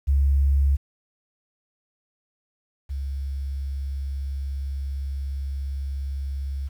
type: tone pair in turn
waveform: sine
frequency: 69.3 / 68.62 Hz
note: C#2 / C#2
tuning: 0 / -17 cents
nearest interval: unison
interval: 17 cents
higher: first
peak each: -16 / -26 dBFS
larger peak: first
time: 0.07-0.77 / 2.89-6.69 s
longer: second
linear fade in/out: 20 ms
effects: 9-bit